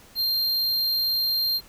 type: tone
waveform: square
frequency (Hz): 4186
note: C8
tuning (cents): 0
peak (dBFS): -22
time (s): 0.15-1.61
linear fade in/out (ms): 50
effects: pink hiss -51 dBFS RMS until 1.68 s